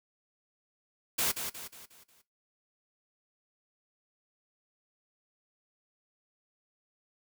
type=noise with echo; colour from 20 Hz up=white; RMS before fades=-29 dBFS; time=1.18-1.32 s; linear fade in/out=10 ms; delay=180 ms; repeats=5; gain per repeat=-7 dB; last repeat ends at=2.22 s; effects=noise-tail reverb RT60 0.2 s tail -17 dB re dry